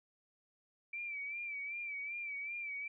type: tone with vibrato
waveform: sine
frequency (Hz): 2324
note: D7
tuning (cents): -19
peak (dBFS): -39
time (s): 0.93-2.88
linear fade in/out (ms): 5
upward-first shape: sine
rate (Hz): 2.6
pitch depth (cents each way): 62
effects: none